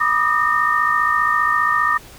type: tone cluster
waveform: sine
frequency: 980 / 1186 / 1241 / 1834 Hz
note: B5 / D6 / D#6 / A#6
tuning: -14 / +17 / -5 / -29 cents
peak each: -27 / -19 / -19 / -19 dBFS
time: 0-1.98 s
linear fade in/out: 10 ms
effects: pink hiss -42 dBFS RMS until 2.18 s